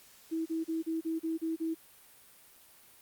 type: tone bursts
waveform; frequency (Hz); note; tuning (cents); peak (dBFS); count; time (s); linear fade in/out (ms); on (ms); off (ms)
sine; 324.4; E4; -28; -30; 8; 0.31-1.748; 20; 150; 34
effects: white hiss -58 dBFS RMS until 3.01 s + Opus 48 kbps